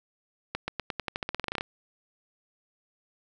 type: accelerating click train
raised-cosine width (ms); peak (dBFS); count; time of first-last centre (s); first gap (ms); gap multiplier
0.3; -14; 17; 0.55-1.609; 130; 0.9
effects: none